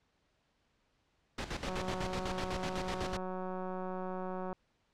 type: noise with tremolo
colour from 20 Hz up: pink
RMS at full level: -37 dBFS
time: 1.38-3.17 s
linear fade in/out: 5 ms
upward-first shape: square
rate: 8 Hz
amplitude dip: 70%
type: click train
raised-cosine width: 1 ms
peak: -27 dBFS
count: 528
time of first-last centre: 1.68-4.529 s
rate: 185 Hz
effects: pink hiss -75 dBFS RMS until 4.93 s + low-pass 5000 Hz 12 dB/octave